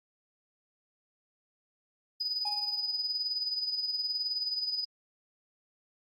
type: tone with tremolo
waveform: sine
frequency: 4978 Hz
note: D#8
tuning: in tune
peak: -27 dBFS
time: 2.2-4.85 s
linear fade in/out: 10 ms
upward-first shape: sine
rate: 19 Hz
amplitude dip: 60%
type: tone with exponential decay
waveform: triangle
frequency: 830.6 Hz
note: G#5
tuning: in tune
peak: -31 dBFS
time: 2.45-3.1 s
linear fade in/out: 5 ms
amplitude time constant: 140 ms
effects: tanh soft clip ceiling -23 dBFS + Opus 32 kbps